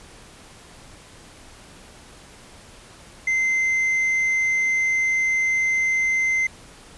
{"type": "tone with tanh clipping", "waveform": "sine", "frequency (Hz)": 2074, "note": "C7", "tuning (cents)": -16, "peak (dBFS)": -19, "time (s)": [3.27, 6.47], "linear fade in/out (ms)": 5, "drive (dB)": 3, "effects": ["pink hiss -46 dBFS RMS until 6.97 s", "resampled to 24000 Hz"]}